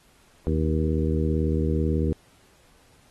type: harmonic tone with a mistuned harmonic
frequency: 78.1 Hz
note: D#2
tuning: 7 cents sharp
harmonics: 1 / 2 / 3 / 4 / 5 / 6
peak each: -24 / -27 / -29 / -30 / -31 / -32 dBFS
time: 0.47-2.13 s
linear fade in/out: 0 ms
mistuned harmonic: 6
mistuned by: +24 cents
effects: pink hiss -59 dBFS RMS until 3.1 s + AAC 32 kbps